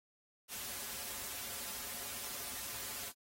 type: noise with comb filter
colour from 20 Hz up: white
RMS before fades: -43 dBFS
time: 0.48-3.13 s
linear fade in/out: 50 ms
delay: 6.3 ms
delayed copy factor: -0.75
effects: AAC 48 kbps